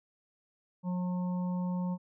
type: harmonic tone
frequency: 180 Hz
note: F#3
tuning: 47 cents flat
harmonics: 1 / 3 / 5 / 6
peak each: -30 / -45 / -44 / -53 dBFS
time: 0.83-1.98 s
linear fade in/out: 50 ms
effects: none